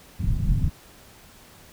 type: low-pass noise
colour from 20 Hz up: pink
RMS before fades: -22 dBFS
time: 0.19-0.7 s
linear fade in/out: 20 ms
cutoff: 170 Hz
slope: 24 dB/octave
effects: pink hiss -50 dBFS RMS until 1.72 s